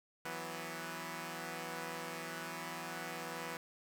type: chord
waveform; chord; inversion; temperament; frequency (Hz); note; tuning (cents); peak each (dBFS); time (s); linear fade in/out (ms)
5% pulse; E suspended second; none; equal; 164.81 / 185 / 246.9; E3 / F#3 / B3; 0 / 0 / 0; -33 / -36 / -35; 0.25-3.57; 2
effects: none